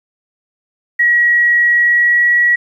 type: tone with pitch glide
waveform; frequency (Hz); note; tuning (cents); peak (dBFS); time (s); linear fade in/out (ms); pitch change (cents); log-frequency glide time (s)
sine; 1912 to 1924.2; A#6 to B6; +43 to -46; -8; 0.99-2.56; 10; +11; 1.73-2.3
effects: 8-bit